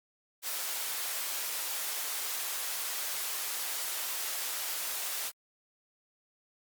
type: high-pass noise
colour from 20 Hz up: white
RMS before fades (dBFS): -35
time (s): 0.42-5.32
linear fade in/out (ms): 50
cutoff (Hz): 570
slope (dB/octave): 12
effects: Opus 48 kbps